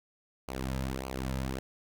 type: tone with flanger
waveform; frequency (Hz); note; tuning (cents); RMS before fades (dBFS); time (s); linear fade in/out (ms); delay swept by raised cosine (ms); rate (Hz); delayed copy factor
sawtooth; 65.6; C2; +5; -35; 0.48-1.59; 0; 0.55 to 2.75; 1.7; -0.75
effects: none